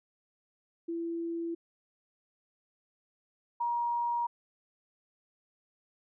sine tone pair in turn, 335.4 / 948.7 Hz, E4 / A#5, +30 / +30 cents, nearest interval octave + tritone, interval 1800 cents, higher second, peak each -32 / -28 dBFS, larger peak second, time 0.88-1.55 / 3.6-4.27 s, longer neither, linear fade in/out 10 ms, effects none

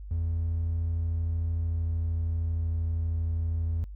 triangle tone with pitch glide, 83.2 to 82.63 Hz, E2 to E2, +17 to +5 cents, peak -23 dBFS, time 0.11-3.84 s, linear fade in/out 0 ms, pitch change -12 cents, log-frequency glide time 1.62-2.95 s, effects tanh soft clip ceiling -21 dBFS + added 50 Hz sine -38 dBFS peak until 3.95 s

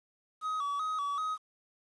triangle tone with vibrato, 1199 Hz, D6, 36 cents sharp, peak -29 dBFS, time 0.41-1.38 s, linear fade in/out 50 ms, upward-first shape square, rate 2.6 Hz, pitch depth 88 cents each way, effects resampled to 22050 Hz + 10-bit

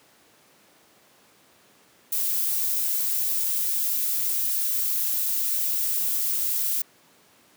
violet noise, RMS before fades -25 dBFS, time 2.12-6.82 s, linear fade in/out 5 ms, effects pink hiss -57 dBFS RMS until 7.56 s + high-pass 200 Hz 12 dB/octave

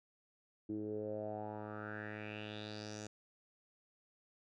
10% pulse tone with low-pass filter sweep, 106.1 Hz, G#2, 38 cents sharp, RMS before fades -44 dBFS, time 0.69-3.07 s, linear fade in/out 5 ms, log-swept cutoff 310 to 6800 Hz, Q 5, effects none

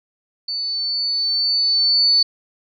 sine tone with level ramp, 4499 Hz, C#8, 25 cents sharp, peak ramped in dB -22 to -11 dBFS, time 0.48-2.23 s, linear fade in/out 5 ms, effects none

